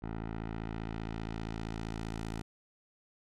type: tone with low-pass filter sweep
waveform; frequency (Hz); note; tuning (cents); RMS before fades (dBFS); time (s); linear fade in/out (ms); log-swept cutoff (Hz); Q
10% pulse; 55.2; A1; +6; -39; 0.02-2.42; 10; 1600 to 10000; 0.76
effects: none